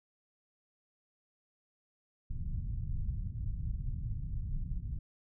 pink low-pass noise, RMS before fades -36 dBFS, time 2.3-4.99 s, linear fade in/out 5 ms, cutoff 140 Hz, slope 24 dB/octave, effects none

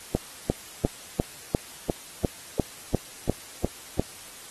click train, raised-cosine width 2 ms, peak -8 dBFS, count 12, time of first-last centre 0.15-3.996 s, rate 2.86 Hz, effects white hiss -44 dBFS RMS until 4.5 s + AAC 32 kbps

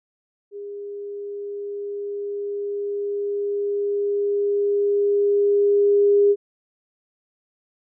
sine tone with level ramp, 406.2 Hz, G#4, 38 cents flat, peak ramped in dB -31 to -12 dBFS, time 0.51-6.36 s, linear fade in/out 50 ms, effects none

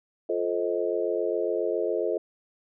sine chord, F dominant seventh, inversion none, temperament just, 349.2 / 436.5 / 523.8 / 628.6 Hz, F4 / A4 / C5 / Eb5, 0 / -14 / +2 / +18 cents, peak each -30 / -28 / -31 / -31 dBFS, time 0.29-2.18 s, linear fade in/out 5 ms, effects none

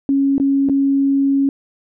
sine tone with dropouts, 275.6 Hz, C#4, 10 cents flat, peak -12 dBFS, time 0.09-1.49 s, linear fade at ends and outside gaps 1 ms, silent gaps 0.381-0.399 / 0.688-0.696 s, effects none

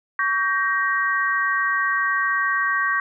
sine chord, G diminished, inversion second, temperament just, 1128.9 / 1568 / 1881.6 Hz, Db6 / G6 / Bb6, +31 / 0 / +16 cents, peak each -23 dBFS, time 0.19-3 s, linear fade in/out 2 ms, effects none

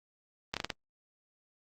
slowing click train, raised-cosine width 0.2 ms, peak -14 dBFS, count 5, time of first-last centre 0.54-0.702 s, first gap 27 ms, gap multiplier 1.28, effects Opus 32 kbps

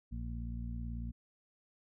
harmonic tone, 58.2 Hz, A#1, 2 cents flat, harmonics 1 / 2 / 3 / 4, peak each -39 / -44 / -50 / -46 dBFS, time 0.11-1.12 s, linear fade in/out 20 ms, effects none

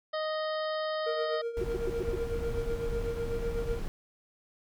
harmonic tone, 622.3 Hz, D#5, in tune, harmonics 1 / 2 / 3 / 5 / 6 / 7 / 8, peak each -31 / -37 / -41 / -45 / -47 / -48 / -49 dBFS, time 0.13-1.42 s, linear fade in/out 10 ms
triangle tone with tremolo, 466.2 Hz, A#4, in tune, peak -27 dBFS, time 1.06-3.8 s, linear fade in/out 10 ms, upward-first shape triangle, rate 8 Hz, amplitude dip 75%
brown noise, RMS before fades -35 dBFS, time 1.57-3.88 s, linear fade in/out 0 ms
sine tone bursts, 370 Hz, F#4, in tune, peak -29 dBFS, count 5, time 1.61-2.16 s, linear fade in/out 5 ms, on 30 ms, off 100 ms
effects none

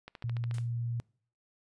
click train, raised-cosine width 0.3 ms, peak -28 dBFS, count 8, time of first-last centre 0.08-0.584 s, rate 13.9 Hz
sine tone, 118.1 Hz, A#2, 23 cents sharp, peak -31 dBFS, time 0.24-1 s, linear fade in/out 0 ms
white noise with exponential decay, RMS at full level -47 dBFS, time 0.54-0.72 s, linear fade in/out 2 ms, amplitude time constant 38 ms
effects noise-tail reverb RT60 0.5 s tail -25 dB re dry + resampled to 22050 Hz

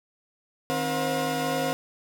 35% pulse tone cluster, 155.7 / 265.5 / 482.2 / 533 / 718 Hz, D#3 / C4 / B4 / C5 / F5, +2 / +25 / -41 / +32 / +48 cents, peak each -33 / -29 / -31 / -31 / -28 dBFS, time 0.7-1.73 s, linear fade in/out 0 ms, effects none

